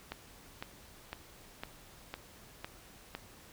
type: click train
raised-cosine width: 0.3 ms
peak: -23 dBFS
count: 7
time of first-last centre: 0.12-3.15 s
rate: 1.98 Hz
effects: pink hiss -56 dBFS RMS until 3.52 s